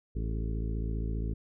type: harmonic tone with a mistuned harmonic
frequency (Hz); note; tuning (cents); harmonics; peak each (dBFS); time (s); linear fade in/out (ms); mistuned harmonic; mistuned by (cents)
55; A1; 0; 1 / 2 / 3 / 4 / 5 / 6 / 7 / 8; -31 / -37 / -41 / -43 / -45 / -47 / -48 / -49; 0.15-1.34; 10; 7; +58
effects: none